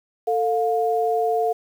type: tone pair together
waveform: sine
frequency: 446 / 708 Hz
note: A4 / F5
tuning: +23 / +23 cents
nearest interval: minor sixth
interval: 800 cents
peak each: -21 dBFS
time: 0.27-1.53 s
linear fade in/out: 10 ms
effects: 8-bit